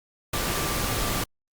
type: tone in noise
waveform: sine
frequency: 1174.7 Hz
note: D6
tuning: in tune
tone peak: -37 dBFS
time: 0.33-1.24 s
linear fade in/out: 5 ms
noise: pink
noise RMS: -27 dBFS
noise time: 0.33-1.24 s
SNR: -13 dB
effects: Opus 48 kbps